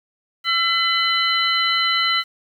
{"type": "tone cluster", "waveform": "sine", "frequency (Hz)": [1345, 2016, 3016, 4052], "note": ["E6", "B6", "F#7", "B7"], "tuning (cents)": [34, 35, 32, 44], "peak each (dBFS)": -22, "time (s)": [0.44, 2.24], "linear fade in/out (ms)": 50, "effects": ["8-bit"]}